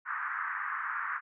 pink band-pass noise, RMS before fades -35 dBFS, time 0.05-1.21 s, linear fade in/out 50 ms, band 1100 to 1800 Hz, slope 48 dB/octave, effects none

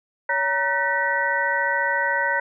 sine tone cluster, 562 / 940 / 1515 / 1801 / 1935 Hz, C#5 / A#5 / F#6 / A6 / B6, +24 / +14 / +40 / +40 / -36 cents, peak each -28 / -25 / -24 / -31 / -25 dBFS, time 0.29-2.4 s, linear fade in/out 5 ms, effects none

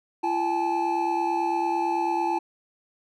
triangle tone cluster, 340.5 / 797 / 866 Hz, F4 / G5 / A5, -44 / +28 / -28 cents, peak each -26 / -28 / -23 dBFS, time 0.23-2.39 s, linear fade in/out 10 ms, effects none

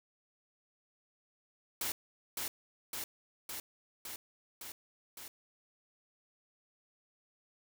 white noise with echo, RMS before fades -36 dBFS, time 1.81-1.92 s, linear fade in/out 2 ms, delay 560 ms, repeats 6, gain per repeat -2 dB, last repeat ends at 5.28 s, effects none

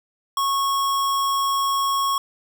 square tone, 1100 Hz, C#6, 14 cents flat, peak -20 dBFS, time 0.37-2.18 s, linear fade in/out 2 ms, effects none

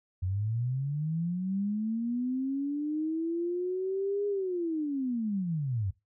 sine linear two-way sweep, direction up then down, 88.6 to 410.9 to 88.6 Hz, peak -28 dBFS, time 0.22-5.91 s, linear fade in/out 10 ms, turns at 4.27 s, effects noise-tail reverb RT60 0.2 s tail -18 dB re dry

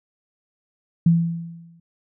sine tone with exponential decay, 167.8 Hz, E3, 31 cents sharp, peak -10 dBFS, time 1.06-1.8 s, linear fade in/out 5 ms, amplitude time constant 160 ms, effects none

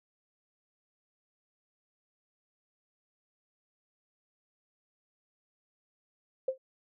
sine tone with exponential decay, 524 Hz, C5, 2 cents sharp, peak -23 dBFS, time 6.48-6.58 s, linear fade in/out 5 ms, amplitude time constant 21 ms, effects none

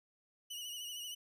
sawtooth tone with vibrato, 2925 Hz, F#7, 21 cents flat, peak -39 dBFS, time 0.5-1.15 s, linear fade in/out 10 ms, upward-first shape triangle, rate 13 Hz, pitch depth 62 cents each way, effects none

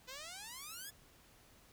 5% pulse exponential sweep, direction up, 493.7 to 1747 Hz, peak -35 dBFS, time 0.07-0.91 s, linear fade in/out 20 ms, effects pink hiss -64 dBFS RMS until 1.72 s

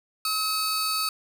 sawtooth tone pair together, 1280 / 4522 Hz, D#6 / C#8, +49 / +34 cents, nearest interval octave + minor seventh, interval 2185 cents, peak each -24 / -24 dBFS, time 0.25-1.09 s, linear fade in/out 2 ms, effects none

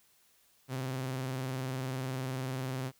sawtooth tone with vibrato, 130.81 Hz, C3, in tune, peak -30 dBFS, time 0.68-2.92 s, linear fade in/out 50 ms, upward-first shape sine, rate 20 Hz, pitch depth 77 cents each way, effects white hiss -67 dBFS RMS until 2.99 s

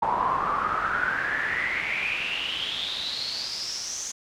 brown noise with band-pass filter sweep, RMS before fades -28 dBFS, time 0.02-4.12 s, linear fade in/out 10 ms, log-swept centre 910 to 6500 Hz, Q 9.1, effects none

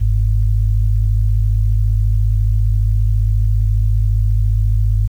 sine tone pair together, 48.85 / 103.5 Hz, G1 / G#2, -5 / -5 cents, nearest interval octave + minor second, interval 1300 cents, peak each -13 / -15 dBFS, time 0-5.08 s, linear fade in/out 20 ms, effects 8-bit

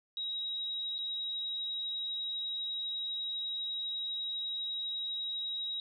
sine tone with dropouts, 3822 Hz, A#7, 43 cents sharp, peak -34 dBFS, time 0.17-5.8 s, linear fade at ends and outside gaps 1 ms, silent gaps 0.982-0.987 s, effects none

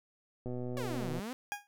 click train, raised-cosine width 2 ms, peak -27 dBFS, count 92, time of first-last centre 0.46-1.194 s, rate 124 Hz
sawtooth exponential two-way sweep, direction down then up, 587.3 to 148.8 to 268.1 Hz, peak -34 dBFS, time 0.77-1.33 s, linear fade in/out 0 ms, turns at 1.11 s
20% pulse tone with exponential decay, 819 Hz, G#5, 24 cents flat, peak -26 dBFS, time 1.52-1.67 s, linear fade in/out 0 ms, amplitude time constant 31 ms
effects none

